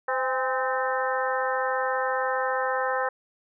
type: harmonic tone with a mistuned harmonic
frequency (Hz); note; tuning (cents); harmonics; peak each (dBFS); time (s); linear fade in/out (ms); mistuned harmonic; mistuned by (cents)
258.2; C4; -23; 2 / 3 / 4 / 5 / 6 / 7; -28 / -30 / -31 / -32 / -33 / -33; 0.08-3.09; 5; 3; +58
effects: none